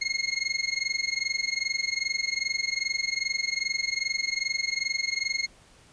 25% pulse tone with amplitude modulation, 2151 Hz, C7, 47 cents sharp, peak -19 dBFS, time 0.01-5.47 s, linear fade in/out 10 ms, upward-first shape sine, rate 22.5 Hz, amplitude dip 90%, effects pink hiss -56 dBFS RMS until 5.92 s + resampled to 22050 Hz

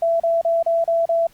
sine tone bursts, 668 Hz, E5, 23 cents sharp, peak -15 dBFS, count 6, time 0.02-1.27 s, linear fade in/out 5 ms, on 180 ms, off 34 ms, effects pink hiss -54 dBFS RMS until 1.33 s + Opus 48 kbps

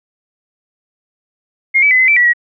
sine tone with pitch steps, 2135 / 2295 / 2020 / 2045 / 2329 / 1944 / 1912 Hz, C7 / D7 / B6 / C7 / D7 / B6 / A#6, +34 / -40 / +39 / -40 / -15 / -28 / +43 cents, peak -7 dBFS, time 1.74-2.335 s, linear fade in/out 20 ms, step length 85 ms, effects none

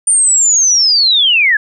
sine linear sweep, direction down, 9090 to 1645 Hz, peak -7 dBFS, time 0.07-1.57 s, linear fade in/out 5 ms, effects none

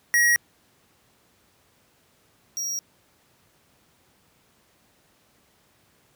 square tone pair in turn, 1900 / 5674 Hz, A#6 / F8, +33 / +27 cents, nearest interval octave + perfect fifth, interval 1894 cents, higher second, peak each -17 / -27 dBFS, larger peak first, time 0.14-0.36 / 2.57-2.79 s, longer neither, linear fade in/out 0 ms, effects pink hiss -62 dBFS RMS until 6.15 s + high-pass 80 Hz 12 dB/octave

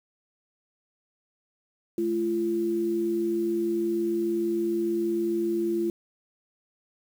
sine tone pair together, 215.6 / 342.2 Hz, A3 / F4, -35 / -35 cents, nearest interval minor sixth, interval 800 cents, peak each -32 / -24 dBFS, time 1.98-5.9 s, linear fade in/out 2 ms, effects 8-bit

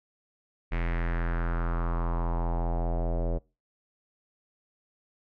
square tone with low-pass filter sweep, 42.45 Hz, F1, 48 cents flat, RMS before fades -28 dBFS, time 0.71-3.39 s, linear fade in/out 20 ms, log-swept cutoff 2200 to 550 Hz, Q 3.3, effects noise-tail reverb RT60 0.3 s tail -26 dB re dry

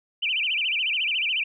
sine tone with vibrato, 2686 Hz, E7, 32 cents sharp, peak -22 dBFS, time 0.22-1.44 s, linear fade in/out 10 ms, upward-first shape sine, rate 14 Hz, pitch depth 250 cents each way, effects none

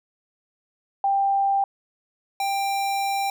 sine / square tone pair in turn, 790 / 790 Hz, G5 / G5, +13 / +13 cents, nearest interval unison, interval 0 cents, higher neither, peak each -18 / -23 dBFS, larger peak first, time 1.04-1.64 / 2.4-3.3 s, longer second, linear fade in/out 2 ms, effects none

